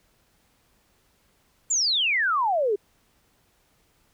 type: exponential sweep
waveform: sine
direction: down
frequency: 7459 to 386.1 Hz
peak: -20 dBFS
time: 1.7-2.76 s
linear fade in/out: 10 ms
effects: pink hiss -65 dBFS RMS until 4.13 s